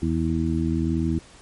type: harmonic tone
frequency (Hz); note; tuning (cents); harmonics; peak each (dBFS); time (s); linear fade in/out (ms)
81.2; E2; -26; 1 / 2 / 3 / 4; -26 / -26 / -26 / -26; 0.02-1.19; 5
effects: pink hiss -49 dBFS RMS until 1.41 s + MP3 48 kbps